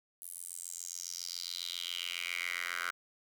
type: tone with high-pass filter sweep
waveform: 10% pulse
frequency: 87.31 Hz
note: F2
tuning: in tune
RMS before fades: -40 dBFS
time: 0.22-2.91 s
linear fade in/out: 0 ms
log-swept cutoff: 11000 to 1500 Hz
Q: 4.4
effects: none